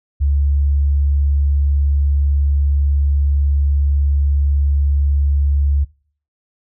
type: tone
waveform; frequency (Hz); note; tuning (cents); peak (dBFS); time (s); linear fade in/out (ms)
sine; 70.9; C#2; +40; -12; 0.2-5.85; 20
effects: noise-tail reverb RT60 0.5 s tail -23 dB re dry